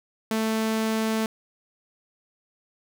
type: tone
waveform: sawtooth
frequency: 220.9 Hz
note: A3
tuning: 7 cents sharp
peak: -19 dBFS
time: 0.31-1.26 s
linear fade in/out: 2 ms
effects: none